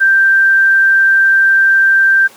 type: tone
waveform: sine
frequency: 1572 Hz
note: G6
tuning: 4 cents sharp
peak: -6 dBFS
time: 0-2.28 s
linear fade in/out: 20 ms
effects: pink hiss -40 dBFS RMS until 2.36 s + high-pass 300 Hz 12 dB/octave